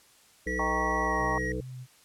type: harmonic tone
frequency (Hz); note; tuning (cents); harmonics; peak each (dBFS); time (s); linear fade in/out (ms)
62.3; B1; +16; 1 / 3 / 5 / 7 / 8; -35 / -39 / -37 / -36 / -38; 0.46-1.61; 10
type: tone with pitch glide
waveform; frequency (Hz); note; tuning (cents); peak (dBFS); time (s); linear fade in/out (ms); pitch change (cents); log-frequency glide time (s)
triangle; 1938 to 1897; B6 to A#6; -33 to +30; -30; 0.47-1.52; 2; -37; 1.06-1.14
type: chord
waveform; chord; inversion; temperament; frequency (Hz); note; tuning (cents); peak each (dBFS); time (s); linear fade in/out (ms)
sine; Eb dominant seventh; none; equal; 622.3 / 784 / 932.3 / 1108.7; Eb5 / G5 / Bb5 / Db6; 0 / 0 / 0 / 0; -36 / -34 / -33 / -31; 0.59-1.38; 2
type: tone with vibrato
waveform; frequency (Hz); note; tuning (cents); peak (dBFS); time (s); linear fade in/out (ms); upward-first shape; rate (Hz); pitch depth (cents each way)
sine; 127.9; C3; -39; -38; 1.17-1.87; 50; sine; 4.4; 13
effects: white hiss -59 dBFS RMS until 2.04 s + low-pass 11000 Hz 12 dB/octave